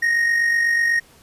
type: tone with amplitude modulation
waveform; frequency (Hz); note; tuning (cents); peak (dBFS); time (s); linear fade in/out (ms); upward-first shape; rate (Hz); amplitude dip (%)
triangle; 1864.7; A#6; 0; -12; 0.02-1; 10; sine; 48.1; 45
effects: pink hiss -51 dBFS RMS until 1.22 s + resampled to 32000 Hz